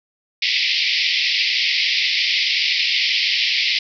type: band-pass noise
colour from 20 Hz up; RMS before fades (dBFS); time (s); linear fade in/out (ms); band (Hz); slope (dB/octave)
pink; -19; 0.42-3.79; 5; 2000 to 5300; 96
effects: none